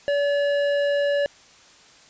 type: tone with hard clipping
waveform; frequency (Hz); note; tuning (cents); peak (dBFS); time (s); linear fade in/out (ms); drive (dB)
sine; 572; D5; -46; -21; 0.08-1.26; 0; 11
effects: white hiss -51 dBFS RMS until 2.09 s + resampled to 16000 Hz